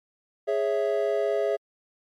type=chord; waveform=triangle; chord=C# minor; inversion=second; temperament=equal; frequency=415.3 / 554.4 / 659.3 Hz; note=G#4 / C#5 / E5; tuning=0 / 0 / 0 cents; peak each=-24 / -26 / -25 dBFS; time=0.47-1.57 s; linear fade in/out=20 ms; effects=MP3 64 kbps